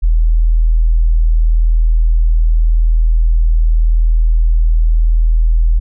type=tone; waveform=sine; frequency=40.43 Hz; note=E1; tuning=33 cents flat; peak=-7 dBFS; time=0.02-5.8 s; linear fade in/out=20 ms; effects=none